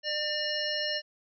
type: harmonic tone with a mistuned harmonic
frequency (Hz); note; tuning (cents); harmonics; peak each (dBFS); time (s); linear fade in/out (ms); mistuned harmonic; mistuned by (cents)
601; D5; +40; 1 / 3 / 5 / 7 / 9; -35 / -35 / -35 / -35 / -35; 0.03-1.02; 50; 5; -73
effects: none